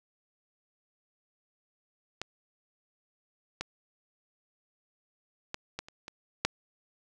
clicks, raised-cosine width 0.2 ms, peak -17 / -16 / -17 / -18 / -30 / -24 / -7 dBFS, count 7, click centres 2.216 / 3.61 / 5.544 / 5.79 / 5.885 / 6.081 / 6.45 s, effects none

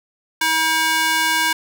square tone with high-pass filter, 320 Hz, D#4, 49 cents sharp, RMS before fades -18 dBFS, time 0.41-1.53 s, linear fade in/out 5 ms, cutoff 1300 Hz, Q 1.2, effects none

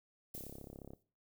violet noise with exponential decay, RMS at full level -45 dBFS, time 0.34-1.03 s, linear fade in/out 5 ms, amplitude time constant 150 ms
click train, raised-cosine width 2 ms, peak -36 dBFS, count 21, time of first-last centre 0.35-0.935 s, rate 34.2 Hz
effects noise-tail reverb RT60 0.4 s tail -20 dB re dry

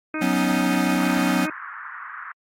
harmonic tone, 311.1 Hz, D#4, in tune, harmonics 1 / 2 / 3 / 4 / 5 / 6 / 7 / 8, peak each -27 / -35 / -40 / -34 / -33 / -43 / -37 / -35 dBFS, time 0.14-1.5 s, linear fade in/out 2 ms
square chord, F# suspended fourth, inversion none, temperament equal, 185 / 246.9 / 277.2 Hz, F#3 / B3 / C#4, 0 / 0 / 0 cents, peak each -25 dBFS, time 0.21-1.46 s, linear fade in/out 10 ms
pink band-pass noise, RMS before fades -36 dBFS, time 1-2.32 s, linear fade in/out 2 ms, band 1100 to 1800 Hz, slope 48 dB/octave
effects AAC 48 kbps

